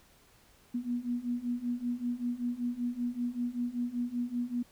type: beating tone pair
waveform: sine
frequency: 239.5 / 244.7 Hz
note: A#3 / B3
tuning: +47 / -16 cents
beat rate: 5.2 Hz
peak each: -35 / -33 dBFS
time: 0.74-4.63 s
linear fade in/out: 10 ms
effects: pink hiss -62 dBFS RMS until 4.71 s